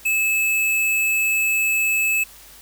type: tone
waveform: square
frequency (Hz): 2603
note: E7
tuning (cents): -22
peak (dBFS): -18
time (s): 0.05-2.24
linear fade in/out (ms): 10
effects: added 50 Hz sine -53 dBFS peak until 2.61 s + white hiss -45 dBFS RMS until 2.61 s